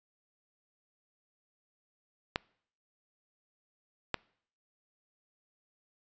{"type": "clicks", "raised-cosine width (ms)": 0.3, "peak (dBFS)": -13, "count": 2, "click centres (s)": [2.359, 4.143], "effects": ["noise-tail reverb RT60 0.6 s tail -25 dB re dry", "resampled to 16000 Hz"]}